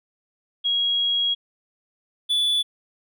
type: tone pair in turn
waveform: sine / triangle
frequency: 3300 / 3456 Hz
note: G#7 / A7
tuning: -12 / -32 cents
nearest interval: minor second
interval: 80 cents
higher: second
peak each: -19 / -17 dBFS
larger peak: second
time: 0.64-1.35 / 2.29-2.63 s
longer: first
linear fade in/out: 20 ms
effects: none